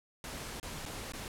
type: noise with dropouts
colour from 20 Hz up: pink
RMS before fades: -42 dBFS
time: 0.24-1.28 s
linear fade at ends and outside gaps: 1 ms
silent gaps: 0.599-0.629 / 0.855-0.86 / 1.121-1.135 s
effects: low-pass 12000 Hz 12 dB/octave